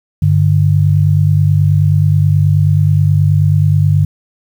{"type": "tone pair together", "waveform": "sine", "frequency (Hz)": [98.7, 148.07], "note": ["G2", "D3"], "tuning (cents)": [12, 15], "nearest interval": "perfect fifth", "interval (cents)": 703, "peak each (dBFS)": -10, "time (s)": [0.22, 4.05], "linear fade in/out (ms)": 5, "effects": ["7-bit"]}